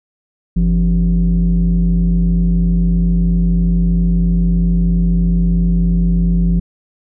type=tone pair together; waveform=sine; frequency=48.46 / 172.8 Hz; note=G1 / F3; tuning=-19 / -18 cents; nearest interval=octave + minor seventh; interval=2201 cents; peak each=-11 dBFS; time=0.56-6.6 s; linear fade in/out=10 ms; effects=tanh soft clip ceiling -7 dBFS